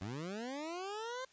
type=linear sweep; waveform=20% pulse; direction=up; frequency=87.31 to 528 Hz; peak=-35 dBFS; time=0.01-1.25 s; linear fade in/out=5 ms; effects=white hiss -66 dBFS RMS until 1.32 s + resampled to 16000 Hz